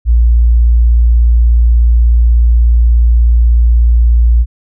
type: tone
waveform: sine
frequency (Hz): 58.27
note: A#1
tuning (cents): 0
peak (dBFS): -4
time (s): 0.05-4.46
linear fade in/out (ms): 50
effects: none